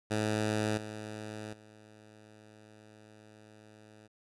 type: tone with level steps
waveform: 10% pulse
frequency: 107.4 Hz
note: A2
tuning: 41 cents flat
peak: -21 / -32 / -46 dBFS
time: 0.1-4.08 s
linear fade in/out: 20 ms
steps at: 0.77 / 1.53 s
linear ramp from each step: 5 ms
effects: resampled to 24000 Hz